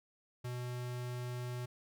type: tone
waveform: square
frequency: 123.47 Hz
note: B2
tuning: in tune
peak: -39 dBFS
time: 0.44-1.66 s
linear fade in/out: 10 ms
effects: none